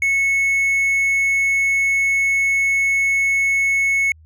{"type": "tone", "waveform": "triangle", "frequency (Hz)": 2200, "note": "C#7", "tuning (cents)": -14, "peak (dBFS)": -13, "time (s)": [0.02, 4.12], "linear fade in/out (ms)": 2, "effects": ["added 79 Hz sine -44 dBFS peak until 4.25 s"]}